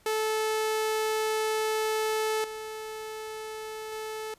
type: tone with level steps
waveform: sawtooth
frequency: 435.5 Hz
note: A4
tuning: 18 cents flat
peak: -22 / -32 / -30 dBFS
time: 0.06-4.34 s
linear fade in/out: 2 ms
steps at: 2.44 / 3.92 s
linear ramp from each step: 2 ms
effects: pink hiss -61 dBFS RMS until 4.38 s + resampled to 32000 Hz